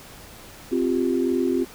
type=chord; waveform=sine; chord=C suspended fourth; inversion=none; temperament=equal; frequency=261.6 / 349.2 / 392 Hz; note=C4 / F4 / G4; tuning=0 / 0 / 0 cents; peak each=-23 / -23 / -26 dBFS; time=0.71-1.65 s; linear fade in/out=20 ms; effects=pink hiss -44 dBFS RMS until 1.74 s